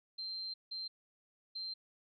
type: tone bursts at uneven times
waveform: sine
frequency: 4143 Hz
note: C8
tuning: 18 cents flat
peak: -39 dBFS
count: 3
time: 0.18-0.54 / 0.71-0.88 / 1.55-1.74 s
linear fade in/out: 10 ms
effects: none